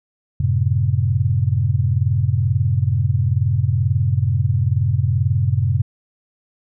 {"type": "chord", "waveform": "sine", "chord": "F# diminished", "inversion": "none", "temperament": "just", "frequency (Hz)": [92.5, 111, 133.2], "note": ["F#2", "A2", "C3"], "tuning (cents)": [0, 16, 31], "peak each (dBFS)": -19, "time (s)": [0.4, 5.82], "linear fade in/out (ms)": 5, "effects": []}